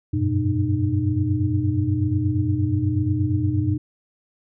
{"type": "tone cluster", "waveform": "sine", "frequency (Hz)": [92.4, 100.8, 121.9, 304.2], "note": ["F#2", "G2", "B2", "D#4"], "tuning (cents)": [-2, 49, -22, -39], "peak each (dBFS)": -24, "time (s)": [0.13, 3.78], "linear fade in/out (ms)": 10, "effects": []}